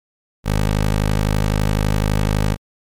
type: tone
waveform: 15% pulse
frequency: 51.91 Hz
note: G#1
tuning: in tune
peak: -9 dBFS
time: 0.44-2.57 s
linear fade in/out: 50 ms
effects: MP3 96 kbps